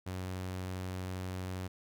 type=tone; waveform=sawtooth; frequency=92.5 Hz; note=F#2; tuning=in tune; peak=-33 dBFS; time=0.06-1.68 s; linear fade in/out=10 ms; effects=none